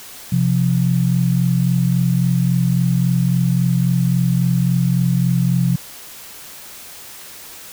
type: tone pair together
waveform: sine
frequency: 130.35 / 174 Hz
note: C3 / F3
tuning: -6 / -6 cents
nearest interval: perfect fourth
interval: 500 cents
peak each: -16 dBFS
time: 0.32-5.76 s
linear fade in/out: 5 ms
effects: white hiss -37 dBFS RMS until 7.72 s